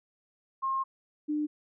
sine tone pair in turn, 1069 / 300 Hz, C6 / D4, +37 / +37 cents, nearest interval octave + minor seventh, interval 2200 cents, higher first, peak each -27 dBFS, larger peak neither, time 0.62-0.84 / 1.28-1.47 s, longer first, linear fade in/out 20 ms, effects none

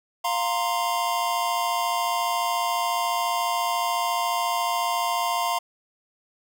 square chord, F suspended fourth, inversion none, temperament equal, 698.5 / 932.3 / 1046.5 Hz, F5 / Bb5 / C6, 0 / 0 / 0 cents, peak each -28 dBFS, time 0.24-5.59 s, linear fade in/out 10 ms, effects none

